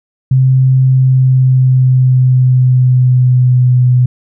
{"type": "tone with pitch glide", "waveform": "sine", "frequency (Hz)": [130.81, 125.19], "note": ["C3", "B2"], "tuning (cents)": [0, 24], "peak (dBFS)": -5, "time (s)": [0.31, 4.06], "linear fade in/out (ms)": 5, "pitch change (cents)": -76, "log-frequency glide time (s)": [0.84, 3.86], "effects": []}